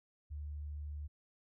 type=tone; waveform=sine; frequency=73.9 Hz; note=D2; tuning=11 cents sharp; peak=-40 dBFS; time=0.3-1.08 s; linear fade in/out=20 ms; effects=none